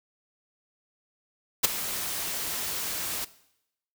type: noise with ADSR envelope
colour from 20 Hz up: white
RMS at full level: -17 dBFS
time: 1.63-3.25 s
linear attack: 17 ms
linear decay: 12 ms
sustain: -15 dB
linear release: 10 ms
effects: noise-tail reverb RT60 0.8 s tail -18 dB re dry